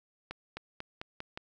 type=accelerating click train; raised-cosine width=0.3 ms; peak=-23 dBFS; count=6; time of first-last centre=0.31-1.375 s; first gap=260 ms; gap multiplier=0.9; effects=none